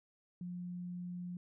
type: tone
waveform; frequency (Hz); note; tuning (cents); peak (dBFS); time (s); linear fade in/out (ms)
sine; 177.6; F3; +29; -40; 0.41-1.37; 2
effects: none